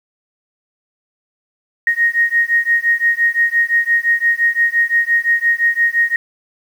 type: beating tone pair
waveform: sine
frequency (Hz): 1864.7 / 1870.5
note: A#6 / A#6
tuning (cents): 0 / +5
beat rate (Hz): 5.8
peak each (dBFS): -15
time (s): 1.87-6.16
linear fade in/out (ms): 2
effects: 7-bit